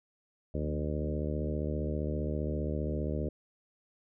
harmonic tone with a mistuned harmonic, 75.1 Hz, D2, 39 cents sharp, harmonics 1 / 2 / 3 / 4 / 5 / 6 / 7 / 8, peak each -34 / -37 / -39 / -40 / -41 / -42 / -42 / -43 dBFS, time 0.54-3.29 s, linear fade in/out 5 ms, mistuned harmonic 2, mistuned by +31 cents, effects none

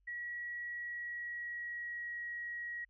sine tone with pitch glide, 1921 to 1903.3 Hz, B6 to A#6, -48 to +36 cents, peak -39 dBFS, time 0.07-2.85 s, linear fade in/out 10 ms, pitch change -16 cents, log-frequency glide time 0.61-2.23 s, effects added 47 Hz sine -70 dBFS peak until 2.89 s

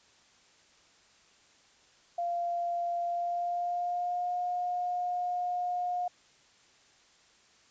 sine tone with pitch glide, 693 to 715.4 Hz, F5 to F5, -14 to +41 cents, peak -29 dBFS, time 2.18-6.08 s, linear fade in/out 5 ms, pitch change +55 cents, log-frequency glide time 3.04-4.36 s, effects white hiss -62 dBFS RMS until 7.7 s + resampled to 16000 Hz

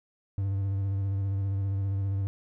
triangle tone with vibrato, 98 Hz, G2, in tune, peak -24 dBFS, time 0.38-2.27 s, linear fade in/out 0 ms, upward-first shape square, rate 15 Hz, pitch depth 23 cents each way, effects none

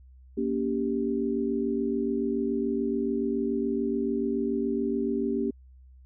sine chord, G diminished, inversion first, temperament just, 235.2 / 282.2 / 392 Hz, Bb3 / Db4 / G4, +16 / +31 / 0 cents, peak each -29 / -30 / -29 dBFS, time 0.37-5.51 s, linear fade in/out 10 ms, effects added 64 Hz sine -49 dBFS peak until 6.05 s

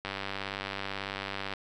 click train, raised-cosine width 0.3 ms, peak -18 dBFS, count 147, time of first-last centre 0.05-1.537 s, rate 98.2 Hz, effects none

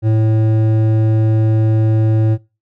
sine tone with hard clipping, 110 Hz, A2, in tune, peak -12 dBFS, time 0.02-2.38 s, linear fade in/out 50 ms, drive 10 dB, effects noise-tail reverb RT60 0.3 s tail -24 dB re dry

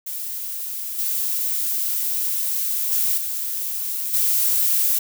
violet noise with level steps, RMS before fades -29 / -23 / -20 / -26 / -19 dBFS, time 0.06-4.99 s, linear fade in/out 10 ms, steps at 0.98 / 2.91 / 3.17 / 4.13 s, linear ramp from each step 10 ms, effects none

